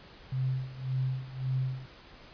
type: tone with tremolo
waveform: sine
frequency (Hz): 130.3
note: C3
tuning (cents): -7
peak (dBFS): -26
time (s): 0.32-1.86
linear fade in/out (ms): 5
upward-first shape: sine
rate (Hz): 1.8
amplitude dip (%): 85
effects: pink hiss -52 dBFS RMS until 2.33 s + resampled to 11025 Hz